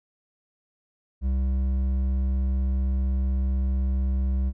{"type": "tone with hard clipping", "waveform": "triangle", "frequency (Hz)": 65.41, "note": "C2", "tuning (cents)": 0, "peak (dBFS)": -23, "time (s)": [1.21, 4.53], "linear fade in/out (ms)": 50, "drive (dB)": 10, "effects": []}